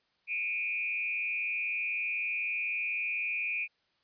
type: tone with frequency modulation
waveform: sine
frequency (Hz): 2428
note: D#7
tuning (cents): -43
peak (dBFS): -30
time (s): 0.27-3.68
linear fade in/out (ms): 50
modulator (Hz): 160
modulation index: 0.74
effects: white hiss -73 dBFS RMS until 4.03 s + resampled to 11025 Hz